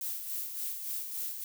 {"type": "noise with tremolo", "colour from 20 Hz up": "violet", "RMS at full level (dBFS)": -35, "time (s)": [0.01, 1.44], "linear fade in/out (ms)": 2, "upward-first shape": "sine", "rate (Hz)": 3.5, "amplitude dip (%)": 50, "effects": []}